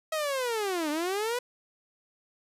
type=linear two-way sweep; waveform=sawtooth; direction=down then up; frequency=643 to 290 to 501 Hz; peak=-24 dBFS; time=0.12-1.39 s; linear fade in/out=5 ms; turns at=0.9 s; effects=resampled to 32000 Hz